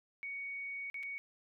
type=tone with dropouts; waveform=sine; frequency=2235 Hz; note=C#7; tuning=14 cents sharp; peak=-39 dBFS; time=0.23-1.18 s; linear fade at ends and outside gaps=0 ms; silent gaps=0.9-0.943 / 1.029-1.033 s; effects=none